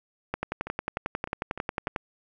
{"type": "two click trains", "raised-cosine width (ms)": 0.5, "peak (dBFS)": [-13, -21], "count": [19, 5], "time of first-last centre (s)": [[0.34, 1.962], [0.67, 1.878]], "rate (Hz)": [11.1, 3.31], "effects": []}